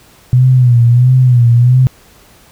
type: tone with vibrato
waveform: sine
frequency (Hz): 123.47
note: B2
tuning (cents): 0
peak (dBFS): -4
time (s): 0.33-1.87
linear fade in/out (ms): 0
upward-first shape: sine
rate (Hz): 1.5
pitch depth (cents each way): 79
effects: pink hiss -44 dBFS RMS until 2.51 s